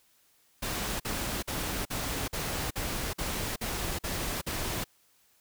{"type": "noise bursts", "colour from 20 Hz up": "pink", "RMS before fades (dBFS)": -33, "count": 10, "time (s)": [0.62, 4.843], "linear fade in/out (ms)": 10, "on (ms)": 380, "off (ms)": 47, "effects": ["white hiss -66 dBFS RMS until 5.4 s"]}